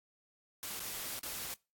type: noise with dropouts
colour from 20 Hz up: white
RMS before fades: -41 dBFS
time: 0.63-1.54 s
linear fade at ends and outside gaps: 0 ms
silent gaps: 0.795-0.802 / 1.192-1.232 s
effects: noise-tail reverb RT60 0.3 s tail -26 dB re dry + AAC 64 kbps